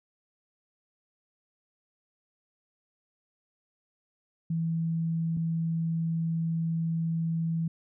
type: tone pair in turn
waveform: sine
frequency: 164.3 / 164.3 Hz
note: E3 / E3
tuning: -5 / -5 cents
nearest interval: unison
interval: 0 cents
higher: neither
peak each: -26 dBFS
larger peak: neither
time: 4.5-5.37 / 5.37-7.68 s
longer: second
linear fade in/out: 5 ms
effects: none